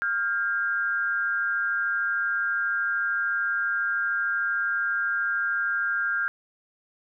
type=tone pair together; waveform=sine; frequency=1396.9 / 1609.8 Hz; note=F6 / G6; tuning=0 / +46 cents; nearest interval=major second; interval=246 cents; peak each=-26 dBFS; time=0.02-6.28 s; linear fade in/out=0 ms; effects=none